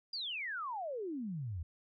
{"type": "exponential sweep", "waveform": "sine", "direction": "down", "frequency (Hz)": [4900, 76.5], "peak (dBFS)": -37, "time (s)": [0.13, 1.63], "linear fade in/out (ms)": 5, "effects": []}